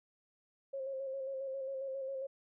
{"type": "tone with vibrato", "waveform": "sine", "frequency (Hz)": 537, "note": "C5", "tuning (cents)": 45, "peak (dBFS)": -37, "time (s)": [0.73, 2.27], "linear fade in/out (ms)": 10, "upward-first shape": "square", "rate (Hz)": 7.4, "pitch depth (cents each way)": 29, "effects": []}